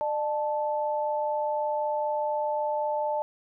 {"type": "tone pair together", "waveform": "sine", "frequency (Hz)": [601.1, 876], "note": ["D5", "A5"], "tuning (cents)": [40, -8], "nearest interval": "perfect fifth", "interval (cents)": 652, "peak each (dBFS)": -28, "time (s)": [0.01, 3.22], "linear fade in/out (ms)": 0, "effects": []}